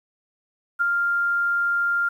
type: tone with ADSR envelope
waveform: sine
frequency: 1396.9 Hz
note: F6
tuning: in tune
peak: -16 dBFS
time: 0.79-2.09 s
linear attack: 24 ms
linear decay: 13 ms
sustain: -3 dB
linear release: 8 ms
effects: 9-bit